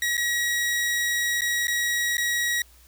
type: tone with dropouts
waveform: sawtooth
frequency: 1909 Hz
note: A#6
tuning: 41 cents sharp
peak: -19 dBFS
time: 0.02-2.62 s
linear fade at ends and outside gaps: 2 ms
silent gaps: 0.17-0.177 / 1.409-1.418 / 1.671-1.68 / 2.17-2.18 s
effects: added 60 Hz sine -53 dBFS peak until 2.87 s + white hiss -56 dBFS RMS until 2.87 s